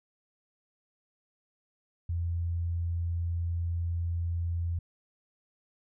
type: tone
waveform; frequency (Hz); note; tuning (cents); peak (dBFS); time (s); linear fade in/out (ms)
sine; 85.2; F2; -42; -28; 2.09-4.79; 5
effects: none